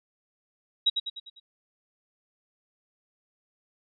sine tone with echo, 3845 Hz, B7, 47 cents flat, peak -18 dBFS, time 0.86-0.9 s, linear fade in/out 10 ms, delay 100 ms, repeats 5, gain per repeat -6 dB, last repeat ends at 1.4 s, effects none

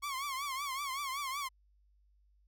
sawtooth tone with vibrato, 1100 Hz, C#6, 14 cents flat, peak -32 dBFS, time 0.02-1.49 s, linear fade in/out 20 ms, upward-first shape triangle, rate 5.3 Hz, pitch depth 130 cents each way, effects added 50 Hz sine -65 dBFS peak until 2.47 s

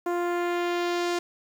sawtooth tone with low-pass filter sweep, 349.2 Hz, F4, in tune, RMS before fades -27 dBFS, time 0.06-1.19 s, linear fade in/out 5 ms, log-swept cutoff 1200 to 6900 Hz, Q 1, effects 8-bit

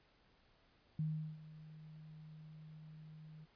sine tone with ADSR envelope, 155.56 Hz, D#3, in tune, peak -34 dBFS, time 0.99-3.46 s, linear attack 3 ms, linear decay 380 ms, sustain -18 dB, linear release 26 ms, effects pink hiss -71 dBFS RMS until 3.55 s + resampled to 11025 Hz

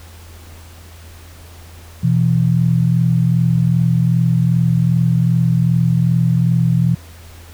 sine tone pair together, 124.64 / 167.2 Hz, B2 / E3, +16 / +25 cents, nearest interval perfect fourth, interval 509 cents, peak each -14 dBFS, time 2.03-6.95 s, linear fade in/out 10 ms, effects added 83 Hz sine -37 dBFS peak until 7.53 s + pink hiss -43 dBFS RMS until 7.53 s

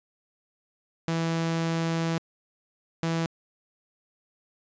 sawtooth tone bursts at uneven times, 164.81 Hz, E3, in tune, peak -21 dBFS, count 2, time 1.08-2.18 / 3.03-3.26 s, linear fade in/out 0 ms, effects resampled to 16000 Hz

